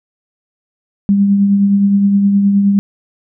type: tone with tremolo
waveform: sine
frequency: 199.8 Hz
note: G3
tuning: 33 cents sharp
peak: -6 dBFS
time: 1.09-2.79 s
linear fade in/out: 0 ms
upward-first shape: triangle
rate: 9.6 Hz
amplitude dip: 40%
effects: none